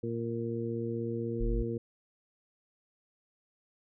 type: harmonic tone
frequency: 116.1 Hz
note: A#2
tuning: 7 cents flat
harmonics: 1 / 2 / 3 / 4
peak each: -37 / -37 / -37 / -37 dBFS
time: 0.03-1.78 s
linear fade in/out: 5 ms
type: exponential sweep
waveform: sine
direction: up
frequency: 36.71 to 54.2 Hz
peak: -28 dBFS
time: 1.4-1.63 s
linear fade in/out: 10 ms
effects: none